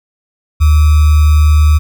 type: tone with sample-and-hold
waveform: sine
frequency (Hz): 75.8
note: D#2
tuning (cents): -45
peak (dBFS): -4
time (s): 0.6-1.79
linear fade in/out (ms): 20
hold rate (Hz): 1225
effects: none